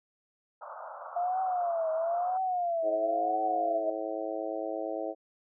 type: band-pass noise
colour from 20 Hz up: pink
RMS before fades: -43 dBFS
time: 0.61-2.38 s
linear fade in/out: 10 ms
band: 550 to 1400 Hz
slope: 96 dB/octave
type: tone with vibrato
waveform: sine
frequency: 694 Hz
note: F5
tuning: 11 cents flat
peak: -27 dBFS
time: 1.16-3.9 s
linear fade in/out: 5 ms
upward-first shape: triangle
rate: 1 Hz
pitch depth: 160 cents each way
type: harmonic tone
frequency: 108.8 Hz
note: A2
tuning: 19 cents flat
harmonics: 3 / 4 / 5 / 6 / 7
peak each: -38 / -40 / -37 / -36 / -41 dBFS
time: 2.82-5.15 s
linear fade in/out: 50 ms
effects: none